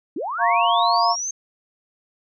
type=linear sweep; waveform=sine; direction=up; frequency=246.9 to 6410 Hz; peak=-24 dBFS; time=0.16-1.31 s; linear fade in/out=5 ms
type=chord; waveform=sine; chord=Bb minor; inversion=second; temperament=equal; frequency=698.5 / 932.3 / 1108.7 Hz; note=F5 / Bb5 / Db6; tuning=0 / 0 / 0 cents; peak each=-20 dBFS; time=0.38-1.16 s; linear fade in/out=50 ms
effects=none